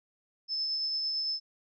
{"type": "tone with tremolo", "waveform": "sine", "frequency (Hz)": 5250, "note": "E8", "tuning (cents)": -8, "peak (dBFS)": -28, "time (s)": [0.48, 1.4], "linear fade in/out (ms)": 50, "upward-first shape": "triangle", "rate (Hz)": 8.9, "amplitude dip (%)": 25, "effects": []}